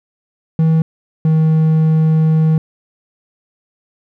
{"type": "tone pair in turn", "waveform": "triangle", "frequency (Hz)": [160.7, 158.3], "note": ["E3", "D#3"], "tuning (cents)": [-44, 30], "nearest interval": "unison", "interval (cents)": 26, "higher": "first", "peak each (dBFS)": -7, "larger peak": "neither", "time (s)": [[0.59, 0.82], [1.25, 2.58]], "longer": "second", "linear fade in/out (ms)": 2, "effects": []}